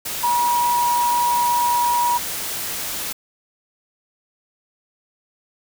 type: tone in noise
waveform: sine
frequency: 962 Hz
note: B5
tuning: 46 cents flat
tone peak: -16 dBFS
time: 0.23-2.18 s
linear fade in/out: 10 ms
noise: white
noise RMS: -27 dBFS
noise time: 0.05-3.13 s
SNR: +8 dB
effects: none